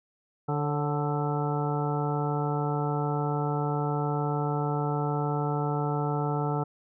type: harmonic tone with a mistuned harmonic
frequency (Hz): 146.83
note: D3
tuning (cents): 0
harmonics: 1 / 2 / 3 / 4 / 5 / 6 / 7 / 8 / 9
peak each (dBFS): -28 / -35 / -33 / -41 / -35 / -35 / -46 / -47 / -37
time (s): 0.48-6.64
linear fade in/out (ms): 10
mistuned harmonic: 4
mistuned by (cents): -79
effects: none